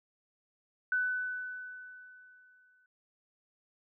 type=tone with exponential decay; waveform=sine; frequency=1499 Hz; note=F#6; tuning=22 cents sharp; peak=-26 dBFS; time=0.92-2.86 s; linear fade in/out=2 ms; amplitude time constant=420 ms; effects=none